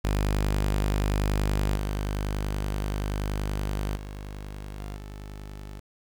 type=tone with level steps; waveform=sawtooth; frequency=50.5 Hz; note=G#1; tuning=48 cents flat; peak=-19 / -23 / -32 / -30 / -34 dBFS; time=0.04-5.8 s; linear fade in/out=10 ms; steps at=1.76 / 3.96 / 4.79 / 4.96 s; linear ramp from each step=5 ms; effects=9-bit

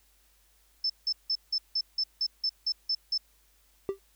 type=tone bursts; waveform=sine; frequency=5274 Hz; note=E8; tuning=in tune; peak=-25 dBFS; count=11; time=0.84-3.178 s; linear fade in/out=5 ms; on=58 ms; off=170 ms
type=tone with exponential decay; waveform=triangle; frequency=392 Hz; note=G4; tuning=in tune; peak=-21 dBFS; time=3.89-3.99 s; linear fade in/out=0 ms; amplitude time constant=21 ms
effects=added 50 Hz sine -66 dBFS peak until 4.15 s + white hiss -66 dBFS RMS until 4.15 s

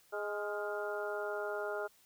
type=harmonic tone with a mistuned harmonic; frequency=207.7 Hz; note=G#3; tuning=in tune; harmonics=2 / 3 / 4 / 5 / 6 / 7; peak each=-39 / -40 / -45 / -51 / -48 / -42 dBFS; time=0.12-1.88 s; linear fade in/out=20 ms; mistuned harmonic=7; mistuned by=-52 cents; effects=white hiss -66 dBFS RMS until 2.05 s

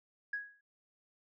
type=tone with exponential decay; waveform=sine; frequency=1661.2 Hz; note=G#6; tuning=in tune; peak=-31 dBFS; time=0.33-0.61 s; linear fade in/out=5 ms; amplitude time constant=59 ms; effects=tanh soft clip ceiling -27 dBFS

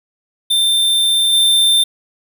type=tone with level steps; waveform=square; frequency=3581 Hz; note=A7; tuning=30 cents sharp; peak=-12 / -10 dBFS; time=0.5-1.84 s; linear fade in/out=10 ms; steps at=1.33 s; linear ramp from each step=2 ms; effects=none

